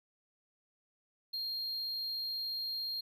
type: tone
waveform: triangle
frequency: 4219 Hz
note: C8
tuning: 14 cents sharp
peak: -34 dBFS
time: 1.33-3.01 s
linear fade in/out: 10 ms
effects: none